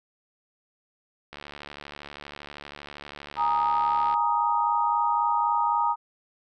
click train, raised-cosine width 0.3 ms, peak -23 dBFS, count 205, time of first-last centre 1.33-4.14 s, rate 72.6 Hz
sine chord, Ab suspended second, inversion none, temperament just, 830.6 / 934.4 / 1245.9 Hz, Ab5 / Bb5 / Eb6, 0 / +4 / +2 cents, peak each -28 / -23 / -27 dBFS, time 3.36-5.96 s, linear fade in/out 50 ms
effects none

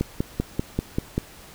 click train, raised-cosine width 3 ms, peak -9 dBFS, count 7, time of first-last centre 0.01-1.18 s, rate 5.13 Hz, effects pink hiss -46 dBFS RMS until 1.54 s

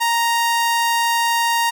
sawtooth tone, 932.3 Hz, A#5, in tune, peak -12 dBFS, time 0-1.71 s, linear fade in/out 20 ms, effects none

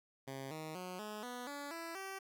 10% pulse tone with pitch steps, 135 / 156.88 / 182.3 / 211.8 / 246.2 / 286.1 / 332.4 / 386.3 Hz, C#3 / D#3 / F#3 / G#3 / B3 / D4 / E4 / G4, -45 / +15 / -25 / +34 / -5 / -45 / +15 / -25 cents, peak -35 dBFS, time 0.27-2.19 s, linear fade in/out 10 ms, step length 240 ms, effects none

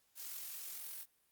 blue noise with amplitude modulation, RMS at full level -44 dBFS, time 0.15-1.06 s, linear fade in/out 50 ms, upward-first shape sine, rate 43.6 Hz, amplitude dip 45%, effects white hiss -75 dBFS RMS until 1.31 s + Opus 48 kbps

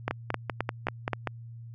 two click trains, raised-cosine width 0.5 ms, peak -12 / -13 dBFS, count 5 / 7, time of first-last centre 0.08-1.133 / 0.11-1.273 s, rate 3.8 / 5.16 Hz, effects added 116 Hz sine -41 dBFS peak until 1.74 s

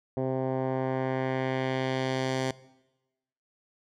10% pulse tone with low-pass filter sweep, 131 Hz, C3, 2 cents sharp, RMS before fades -29 dBFS, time 0.17-2.51 s, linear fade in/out 2 ms, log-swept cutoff 590 to 6900 Hz, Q 1, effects noise-tail reverb RT60 1.0 s tail -20 dB re dry

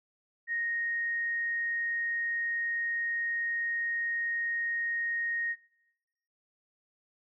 sine tone, 1864.7 Hz, A#6, in tune, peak -29 dBFS, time 0.47-5.56 s, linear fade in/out 50 ms, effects noise-tail reverb RT60 1.0 s tail -21 dB re dry

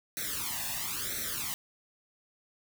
white noise with flanger, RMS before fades -35 dBFS, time 0.17-1.54 s, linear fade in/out 0 ms, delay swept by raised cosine 0.5 to 1.14 ms, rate 1 Hz, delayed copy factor +0.95, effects none

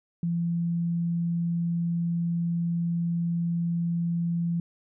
sine tone, 170 Hz, F3, 46 cents flat, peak -24 dBFS, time 0.23-4.6 s, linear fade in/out 2 ms, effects none

